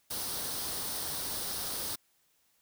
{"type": "noise with comb filter", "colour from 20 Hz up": "white", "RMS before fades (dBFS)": -36, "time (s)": [0.1, 1.96], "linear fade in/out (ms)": 10, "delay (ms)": 0.21, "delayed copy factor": 0.55, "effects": ["white hiss -71 dBFS RMS until 2.61 s"]}